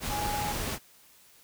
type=tone in noise; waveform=sine; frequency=830.6 Hz; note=G#5; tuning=in tune; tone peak=-31 dBFS; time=0.08-0.55 s; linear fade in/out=50 ms; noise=pink; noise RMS=-33 dBFS; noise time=0-0.79 s; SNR=-1 dB; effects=white hiss -58 dBFS RMS until 1.43 s